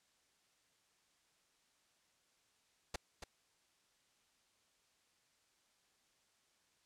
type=noise with echo; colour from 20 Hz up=pink; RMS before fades=-39 dBFS; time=2.94-2.96 s; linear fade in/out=5 ms; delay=280 ms; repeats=1; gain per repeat=-8 dB; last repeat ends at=3.24 s; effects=white hiss -75 dBFS RMS until 6.85 s + low-pass 8000 Hz 12 dB/octave